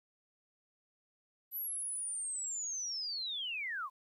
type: linear sweep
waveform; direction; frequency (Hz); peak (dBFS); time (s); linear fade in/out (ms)
sine; down; 12000 to 980; -36; 1.51-3.9; 50
effects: 12-bit